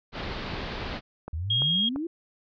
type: low-pass noise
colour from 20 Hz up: pink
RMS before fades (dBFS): -34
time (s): 0.12-1.01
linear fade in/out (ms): 50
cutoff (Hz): 4600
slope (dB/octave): 48
type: click train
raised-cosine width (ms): 1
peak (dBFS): -22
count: 4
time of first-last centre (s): 0.94-1.96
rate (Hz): 2.94
type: exponential sweep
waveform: sine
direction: up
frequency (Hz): 74 to 349.2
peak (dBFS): -28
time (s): 1.33-2.07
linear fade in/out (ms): 5
type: tone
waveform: sine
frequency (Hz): 3261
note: G#7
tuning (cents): -32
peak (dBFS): -22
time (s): 1.5-1.89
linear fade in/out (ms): 5
effects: none